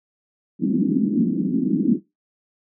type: band-pass noise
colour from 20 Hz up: white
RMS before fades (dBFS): -20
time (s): 0.59-2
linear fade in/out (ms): 50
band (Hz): 180 to 300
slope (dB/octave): 48
effects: noise-tail reverb RT60 0.2 s tail -18 dB re dry